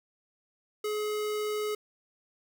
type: tone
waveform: square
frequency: 423 Hz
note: G#4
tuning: 32 cents sharp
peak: -30 dBFS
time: 0.84-1.75 s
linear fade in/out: 5 ms
effects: none